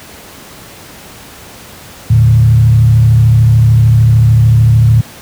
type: tone with frequency modulation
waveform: sine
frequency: 113.2 Hz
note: A2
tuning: 50 cents sharp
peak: -3 dBFS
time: 2.1-5.01 s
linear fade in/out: 5 ms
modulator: 33.4 Hz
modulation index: 0.69
effects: pink hiss -33 dBFS RMS until 5.21 s + high-pass 60 Hz 12 dB/octave